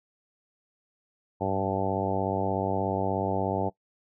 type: harmonic tone with a mistuned harmonic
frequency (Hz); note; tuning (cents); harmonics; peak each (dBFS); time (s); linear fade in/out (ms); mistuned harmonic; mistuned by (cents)
96.7; G2; -23; 1 / 2 / 3 / 4 / 5 / 6 / 7 / 8 / 9; -34 / -34 / -34 / -34 / -34 / -34 / -34 / -34 / -34; 1.4-3.7; 20; 1; +43
effects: noise-tail reverb RT60 0.1 s tail -19 dB re dry